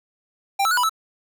square tone with pitch steps, 791 / 1316 / 1459 / 986 / 1309 Hz, G5 / E6 / F#6 / B5 / E6, +15 / -3 / -25 / -3 / -13 cents, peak -18 dBFS, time 0.59-0.895 s, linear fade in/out 10 ms, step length 61 ms, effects none

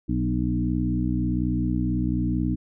harmonic tone with a mistuned harmonic, 61.2 Hz, B1, 15 cents flat, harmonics 1 / 2 / 3 / 4 / 5, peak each -28 / -28 / -28 / -28 / -28 dBFS, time 0.08-2.56 s, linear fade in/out 20 ms, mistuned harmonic 4, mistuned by +21 cents, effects none

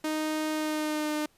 sawtooth tone with pitch glide, 310 to 302.6 Hz, D#4 to D#4, -6 to -48 cents, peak -24 dBFS, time 0.04-1.26 s, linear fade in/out 5 ms, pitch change -42 cents, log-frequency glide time 0.51-1.12 s, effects pink hiss -65 dBFS RMS until 1.37 s + resampled to 32000 Hz

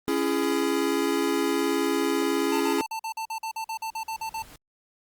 square chord, C# minor, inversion none, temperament equal with one note detuned, 277.2 / 336.6 / 415.3 Hz, C#4 / E4 / G#4, 0 / +36 / 0 cents, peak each -28 dBFS, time 0.08-2.81 s, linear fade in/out 0 ms
square tone bursts, 891 Hz, A5, 22 cents sharp, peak -30 dBFS, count 15, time 2.52-4.424 s, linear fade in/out 5 ms, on 84 ms, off 46 ms
pink noise with exponential growth, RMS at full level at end -47 dBFS, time 2.95-4.56 s, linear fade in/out 2 ms, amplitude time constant 350 ms
effects Opus 32 kbps

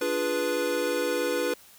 square chord, D diminished seventh, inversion none, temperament equal with one note detuned, 293.7 / 349.2 / 415.3 / 492.2 Hz, D4 / F4 / Ab4 / Cb5, 0 / 0 / 0 / -6 cents, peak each -34 / -33 / -34 / -28 dBFS, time 0.01-1.54 s, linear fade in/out 5 ms, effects white hiss -53 dBFS RMS until 1.78 s

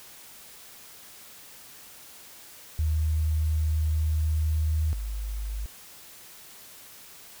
sine tone pair in turn, 78 / 52.16 Hz, D#2 / G#1, +5 / +8 cents, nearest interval perfect fifth, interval 697 cents, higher first, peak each -22 / -29 dBFS, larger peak first, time 2.79-4.93 / 4.93-5.66 s, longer first, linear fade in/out 0 ms, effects white hiss -48 dBFS RMS until 7.4 s

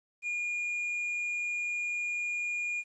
triangle tone, 2428 Hz, D#7, 43 cents flat, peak -29 dBFS, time 0.22-2.84 s, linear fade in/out 50 ms, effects resampled to 22050 Hz + 11-bit

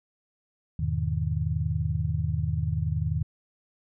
sine chord, E major seventh, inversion none, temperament just, 82.41 / 103.01 / 123.61 / 154.51 Hz, E2 / G#2 / B2 / D#3, 0 / -14 / +2 / -12 cents, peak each -29 / -31 / -32 / -29 dBFS, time 0.79-3.23 s, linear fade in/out 5 ms, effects none

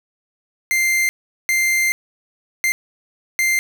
45% pulse tone bursts at uneven times, 2093 Hz, C7, in tune, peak -15 dBFS, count 4, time 0.71-1.09 / 1.49-1.92 / 2.64-2.72 / 3.39-3.59 s, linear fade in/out 0 ms, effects none

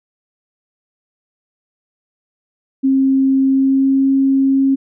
sine tone with pitch glide, 267.9 to 270.2 Hz, C4 to C#4, +41 to -44 cents, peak -10 dBFS, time 2.83-4.76 s, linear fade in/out 20 ms, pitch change +15 cents, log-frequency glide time 3.48-4.02 s, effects none

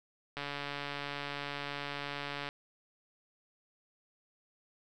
click train, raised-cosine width 0.3 ms, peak -22 dBFS, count 304, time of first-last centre 0.37-2.489 s, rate 143 Hz, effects none

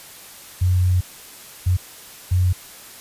sine tone bursts at uneven times, 90.6 Hz, F#2, 36 cents flat, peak -14 dBFS, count 3, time 0.61-1.01 / 1.66-1.77 / 2.31-2.53 s, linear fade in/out 10 ms, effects white hiss -41 dBFS RMS until 3 s + resampled to 32000 Hz

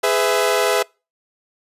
sawtooth chord, E major, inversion first, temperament equal with one note detuned, 415.3 / 502.5 / 659.3 Hz, G#4 / B4 / E5, 0 / +30 / 0 cents, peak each -16 dBFS, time 0.03-0.83 s, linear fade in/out 10 ms, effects noise-tail reverb RT60 0.3 s tail -26 dB re dry + resampled to 32000 Hz

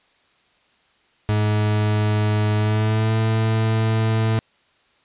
40% pulse tone with pitch glide, 105.9 to 111.1 Hz, G#2 to A2, +34 to +17 cents, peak -16 dBFS, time 1.29-4.39 s, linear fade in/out 0 ms, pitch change +83 cents, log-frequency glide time 2.57-3.14 s, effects white hiss -60 dBFS RMS until 5.04 s + resampled to 8000 Hz

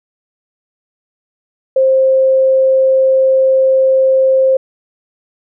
sine tone, 528 Hz, C5, 16 cents sharp, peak -7 dBFS, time 1.76-4.57 s, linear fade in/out 5 ms, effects none

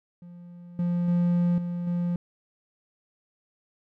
triangle tone with level steps, 174.61 Hz, F3, in tune, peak -40 / -21 / -18 / -26 / -22 dBFS, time 0.22-2.16 s, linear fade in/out 2 ms, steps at 0.79 / 1.08 / 1.58 / 1.87 s, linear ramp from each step 2 ms, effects none

